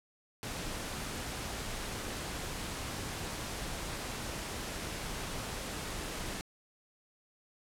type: noise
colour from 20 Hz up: pink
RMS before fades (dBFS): -39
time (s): 0.43-6.41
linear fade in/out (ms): 0
effects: low-pass 11000 Hz 12 dB/octave